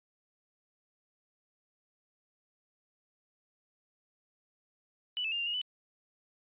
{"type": "tone with pitch steps", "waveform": "sine", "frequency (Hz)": [2966, 2625, 2807, 2783, 2862, 2988], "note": ["F#7", "E7", "F7", "F7", "F7", "F#7"], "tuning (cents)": [4, -8, 8, -7, 42, 16], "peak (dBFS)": -31, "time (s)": [5.17, 5.614], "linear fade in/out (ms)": 0, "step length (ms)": 74, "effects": ["resampled to 8000 Hz"]}